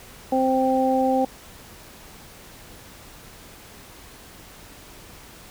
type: harmonic tone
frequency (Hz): 261.6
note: C4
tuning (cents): 0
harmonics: 1 / 2 / 3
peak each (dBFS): -22 / -22 / -22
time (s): 0.32-1.25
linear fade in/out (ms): 5
effects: pink hiss -45 dBFS RMS until 5.5 s

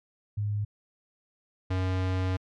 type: tone pair in turn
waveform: sine / square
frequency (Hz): 103.83 / 92.96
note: G#2 / F#2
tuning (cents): 0 / +9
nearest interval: major second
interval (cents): 191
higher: first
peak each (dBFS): -26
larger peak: neither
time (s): 0.37-0.65 / 1.7-2.37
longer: second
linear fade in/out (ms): 10
effects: low-pass 4000 Hz 12 dB/octave + MP3 96 kbps

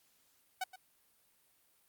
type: tone with echo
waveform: sawtooth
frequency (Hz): 749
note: F#5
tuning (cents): +21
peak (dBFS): -30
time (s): 0.61-0.64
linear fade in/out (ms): 5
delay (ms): 120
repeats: 1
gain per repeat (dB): -15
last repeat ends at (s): 0.76
effects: white hiss -71 dBFS RMS until 1.88 s + Opus 48 kbps

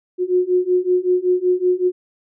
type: beating tone pair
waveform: sine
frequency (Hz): 360 / 365.3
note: F#4 / F#4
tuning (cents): -47 / -22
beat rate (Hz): 5.3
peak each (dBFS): -18 / -17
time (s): 0.18-1.92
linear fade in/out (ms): 50
effects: none

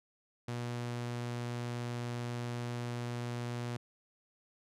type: tone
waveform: sawtooth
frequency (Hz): 120.5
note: B2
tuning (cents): -42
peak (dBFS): -32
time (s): 0.48-3.77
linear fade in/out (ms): 5
effects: low-pass 9000 Hz 12 dB/octave

